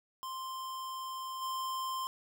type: tone with level steps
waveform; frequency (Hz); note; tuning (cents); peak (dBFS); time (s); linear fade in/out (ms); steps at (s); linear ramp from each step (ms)
square; 1046.5; C6; 0; -39 / -35; 0.23-2.07; 0; 1.41; 20
effects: none